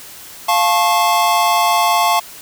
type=chord; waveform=square; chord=F augmented; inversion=none; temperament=just; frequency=698.5 / 873.1 / 1091.3 Hz; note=F5 / A5 / C#6; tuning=0 / -14 / -27 cents; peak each=-17 dBFS; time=0.48-2.2 s; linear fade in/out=10 ms; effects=white hiss -36 dBFS RMS until 2.41 s